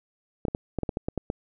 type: clicks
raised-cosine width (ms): 2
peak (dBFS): -14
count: 10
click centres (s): 0.452 / 0.483 / 0.549 / 0.787 / 0.833 / 0.892 / 0.971 / 1.085 / 1.177 / 1.301
effects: none